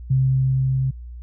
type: tone with level ramp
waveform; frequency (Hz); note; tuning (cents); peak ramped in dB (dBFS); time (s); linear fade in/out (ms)
sine; 132; C3; +16; -14 to -18; 0.1-0.91; 10
effects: added 60 Hz sine -33 dBFS peak until 1.22 s